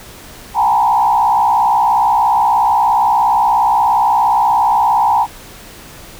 sine tone with frequency modulation, 880 Hz, A5, in tune, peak -9 dBFS, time 0.54-5.27 s, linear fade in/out 50 ms, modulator 63 Hz, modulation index 1.5, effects pink hiss -36 dBFS RMS until 6.19 s

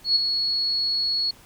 sine tone with ADSR envelope, 4356 Hz, C#8, 31 cents flat, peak -14 dBFS, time 0.04-1.31 s, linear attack 120 ms, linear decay 8 ms, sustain -7 dB, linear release 7 ms, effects pink hiss -51 dBFS RMS until 1.45 s

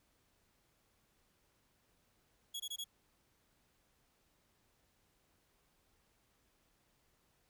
sawtooth tone bursts, 3342 Hz, G#7, 10 cents sharp, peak -37 dBFS, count 4, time 2.54-2.843 s, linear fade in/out 10 ms, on 60 ms, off 21 ms, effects pink hiss -75 dBFS RMS until 7.49 s

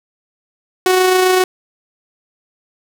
sawtooth tone with amplitude modulation, 370 Hz, F#4, in tune, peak -5 dBFS, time 0.86-1.44 s, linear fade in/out 2 ms, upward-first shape sine, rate 27.6 Hz, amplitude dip 30%, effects none

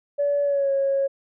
sine tone with pitch glide, 573 to 548.7 Hz, D5 to C#5, -43 to -18 cents, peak -18 dBFS, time 0.18-1.08 s, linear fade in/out 20 ms, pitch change -75 cents, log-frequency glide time 0.43-0.71 s, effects tanh soft clip ceiling -14 dBFS

